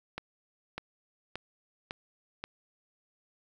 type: accelerating click train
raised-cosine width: 0.3 ms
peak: -20 dBFS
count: 5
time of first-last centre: 0.18-2.44 s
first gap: 600 ms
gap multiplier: 0.96
effects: 9-bit